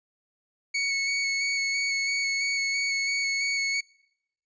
sawtooth tone with vibrato, 2217 Hz, C#7, in tune, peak -21 dBFS, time 0.74-3.81 s, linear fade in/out 10 ms, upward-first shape square, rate 3 Hz, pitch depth 12 cents each way, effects noise-tail reverb RT60 0.8 s tail -26 dB re dry + resampled to 16000 Hz

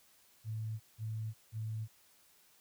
sine tone bursts, 110 Hz, A2, in tune, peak -36 dBFS, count 3, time 0.44-1.88 s, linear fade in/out 50 ms, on 360 ms, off 180 ms, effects white hiss -66 dBFS RMS until 2.6 s

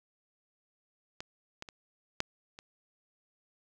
clicks, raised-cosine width 0.2 ms, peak -22 / -23 / -28 / -12 / -29 dBFS, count 5, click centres 1.205 / 1.624 / 1.688 / 2.204 / 2.589 s, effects none

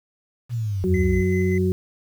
sine linear sweep, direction down, 123.3 to 54.4 Hz, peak -22 dBFS, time 0.49-1.24 s, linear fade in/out 50 ms
harmonic tone, 92.5 Hz, F#2, in tune, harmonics 1 / 2 / 4, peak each -22 / -22 / -22 dBFS, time 0.84-1.72 s, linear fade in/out 0 ms
triangle tone with tremolo, 2035 Hz, C7, 49 cents flat, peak -29 dBFS, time 0.94-1.58 s, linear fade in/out 2 ms, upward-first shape square, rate 5.2 Hz, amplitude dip 35%
effects 8-bit

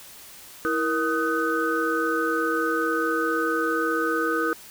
sine tone cluster, 326.1 / 470.8 / 1251 / 1507 Hz, E4 / A#4 / D#6 / F#6, -19 / +17 / +9 / +31 cents, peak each -27 dBFS, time 0.65-4.53 s, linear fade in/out 0 ms, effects white hiss -45 dBFS RMS until 4.7 s

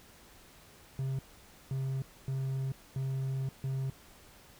triangle tone bursts at uneven times, 133.6 Hz, C3, 36 cents sharp, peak -29 dBFS, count 5, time 0.99-1.19 / 1.71-2.02 / 2.28-2.72 / 2.96-3.49 / 3.64-3.9 s, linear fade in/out 2 ms, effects pink hiss -57 dBFS RMS until 4.59 s

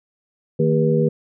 sine tone cluster, 156 / 229.2 / 399.5 / 483.2 Hz, D#3 / A#3 / G4 / B4, +5 / -29 / +33 / -38 cents, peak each -18 / -22 / -21 / -20 dBFS, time 0.59-1.09 s, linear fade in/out 10 ms, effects none

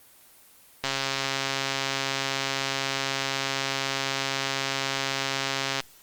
click train, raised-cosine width 0.2 ms, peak -9 dBFS, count 676, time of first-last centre 0.84-5.803 s, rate 136 Hz, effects white hiss -54 dBFS RMS until 6.02 s + Opus 24 kbps

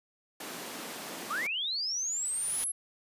pink high-pass noise, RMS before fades -41 dBFS, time 0.4-1.47 s, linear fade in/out 5 ms, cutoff 210 Hz, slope 24 dB/octave
sine linear sweep, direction up, 1100 to 11175 Hz, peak -30 dBFS, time 1.3-2.72 s, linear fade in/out 10 ms
white noise with exponential growth, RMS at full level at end -37 dBFS, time 1.58-2.64 s, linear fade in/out 0 ms, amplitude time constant 230 ms
effects resampled to 32000 Hz

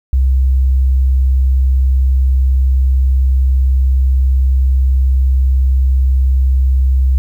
sine tone, 65.41 Hz, C2, in tune, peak -8 dBFS, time 0.13-7.18 s, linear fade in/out 0 ms, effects 8-bit

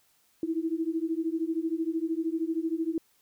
sine beating tone pair, 319.3 / 332.3 Hz, D#4 / E4, +45 / +14 cents, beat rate 13 Hz, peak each -30 dBFS, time 0.43-2.98 s, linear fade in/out 2 ms, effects white hiss -67 dBFS RMS until 3.21 s

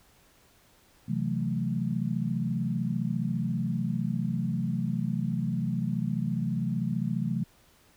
sine chord, F# half-diminished seventh, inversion second, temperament equal, 130.81 / 164.81 / 185 / 220 Hz, C3 / E3 / F#3 / A3, 0 / 0 / 0 / 0 cents, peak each -32 dBFS, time 1.08-7.44 s, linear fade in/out 10 ms, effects pink hiss -61 dBFS RMS until 7.96 s

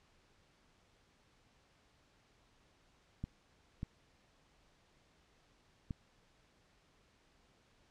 clicks, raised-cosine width 5 ms, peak -27 dBFS, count 3, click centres 3.24 / 3.831 / 5.908 s, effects pink hiss -70 dBFS RMS until 7.9 s + low-pass 6000 Hz 12 dB/octave

